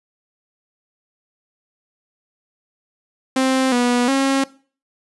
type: tone with pitch steps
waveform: sawtooth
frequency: 262.4 / 244 / 271.2 Hz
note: C4 / B3 / C#4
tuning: +5 / -21 / -38 cents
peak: -11 dBFS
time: 3.36-4.44 s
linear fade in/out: 5 ms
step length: 360 ms
effects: noise-tail reverb RT60 0.4 s tail -20 dB re dry + resampled to 24000 Hz

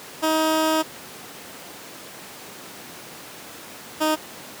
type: tone pair in turn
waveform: 15% pulse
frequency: 315.9 / 310.7 Hz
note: D#4 / D#4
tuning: +26 / -2 cents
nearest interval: unison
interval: 28 cents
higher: first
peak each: -12 dBFS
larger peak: neither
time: 0.22-0.83 / 4-4.16 s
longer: first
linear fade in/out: 20 ms
effects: pink hiss -39 dBFS RMS until 4.6 s + high-pass 200 Hz 12 dB/octave

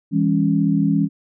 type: chord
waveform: sine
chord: C# minor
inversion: first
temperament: equal with one note detuned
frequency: 164.81 / 202.3 / 277.2 Hz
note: E3 / G#3 / C#4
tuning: 0 / -45 / 0 cents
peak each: -19 dBFS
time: 0.11-1.09 s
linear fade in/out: 50 ms
effects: none

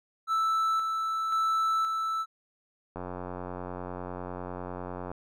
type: tone with tremolo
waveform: triangle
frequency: 1318.5 Hz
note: E6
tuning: in tune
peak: -22 dBFS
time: 0.27-2.26 s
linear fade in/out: 50 ms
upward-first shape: square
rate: 0.95 Hz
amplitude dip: 35%
type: click train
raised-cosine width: 1 ms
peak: -23 dBFS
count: 195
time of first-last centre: 2.96-5.116 s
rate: 90 Hz
effects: none

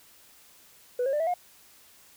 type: tone with pitch steps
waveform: sine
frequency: 493.9 / 541.7 / 594.2 / 651.7 / 714.8 Hz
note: B4 / C#5 / D5 / E5 / F5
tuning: 0 / -40 / +20 / -20 / +40 cents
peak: -22 dBFS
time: 0.99-1.34 s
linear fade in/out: 5 ms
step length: 70 ms
effects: tanh soft clip ceiling -22 dBFS + white hiss -56 dBFS RMS until 2.16 s

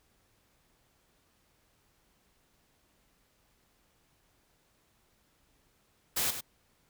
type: noise with echo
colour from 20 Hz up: white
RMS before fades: -30 dBFS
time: 6.16-6.31 s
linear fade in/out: 10 ms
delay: 100 ms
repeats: 1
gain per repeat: -9 dB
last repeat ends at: 6.41 s
effects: pink hiss -70 dBFS RMS until 6.89 s

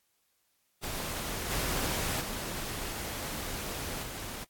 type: noise with level steps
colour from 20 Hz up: pink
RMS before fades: -36 / -32 / -37 / -40 dBFS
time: 0.82-4.45 s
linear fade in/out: 20 ms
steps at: 1.49 / 2.2 / 4.02 s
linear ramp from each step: 20 ms
effects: white hiss -74 dBFS RMS until 4.49 s + AAC 64 kbps

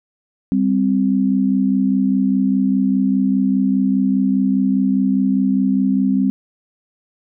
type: tone pair together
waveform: sine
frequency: 196.66 / 261.6 Hz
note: G3 / C4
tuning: +6 / 0 cents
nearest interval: perfect fourth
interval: 494 cents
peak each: -16 dBFS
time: 0.52-6.3 s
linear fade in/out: 0 ms
effects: none

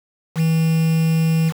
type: tone with quantisation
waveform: triangle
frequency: 161.8 Hz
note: E3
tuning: 32 cents flat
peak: -12 dBFS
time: 0.35-1.53 s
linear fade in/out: 50 ms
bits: 5
effects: none

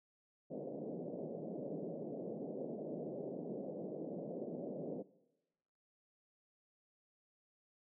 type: band-pass noise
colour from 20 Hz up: white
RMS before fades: -44 dBFS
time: 0.5-5.03 s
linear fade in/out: 20 ms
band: 150 to 600 Hz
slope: 48 dB/octave
effects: noise-tail reverb RT60 1.0 s tail -20 dB re dry

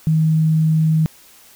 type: tone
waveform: sine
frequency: 158.2 Hz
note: D#3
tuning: 29 cents sharp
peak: -12 dBFS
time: 0.07-1.06 s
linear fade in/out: 0 ms
effects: white hiss -47 dBFS RMS until 1.55 s

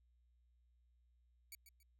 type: tone with echo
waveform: 5% pulse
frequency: 2271 Hz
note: C#7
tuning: 41 cents sharp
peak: -40 dBFS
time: 1.52-1.55 s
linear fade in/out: 2 ms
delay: 140 ms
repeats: 2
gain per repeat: -10 dB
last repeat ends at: 1.83 s
effects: added 60 Hz sine -70 dBFS peak until 1.99 s

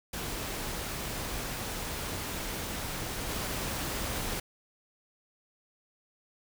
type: noise with level steps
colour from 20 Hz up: pink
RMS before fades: -36 / -34 dBFS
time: 0.13-4.4 s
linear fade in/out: 5 ms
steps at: 3.29 s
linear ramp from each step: 5 ms
effects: none

